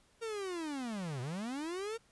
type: linear two-way sweep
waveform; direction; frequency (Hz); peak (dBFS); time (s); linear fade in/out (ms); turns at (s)
45% pulse; down then up; 466.2 to 118.8 to 466.2; -37; 0.21-1.98; 20; 1.21
effects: pink hiss -68 dBFS RMS until 2.11 s + resampled to 24000 Hz